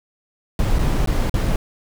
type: noise with dropouts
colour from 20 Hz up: brown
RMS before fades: -18 dBFS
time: 0.59-1.56 s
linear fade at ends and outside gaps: 1 ms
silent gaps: 0.787-0.791 / 1.06-1.073 / 1.296-1.341 s
effects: none